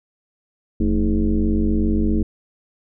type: tone with frequency modulation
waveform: sine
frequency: 123.47 Hz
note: B2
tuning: in tune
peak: -15 dBFS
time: 0.8-2.23 s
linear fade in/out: 5 ms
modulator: 97.3 Hz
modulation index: 2.3
effects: none